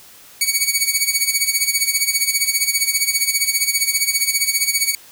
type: tone with tremolo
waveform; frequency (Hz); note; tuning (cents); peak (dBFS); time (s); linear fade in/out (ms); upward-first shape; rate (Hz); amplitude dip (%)
10% pulse; 2247; C#7; +23; -4; 0.41-4.95; 2; sine; 15; 75
effects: white hiss -44 dBFS RMS until 5.11 s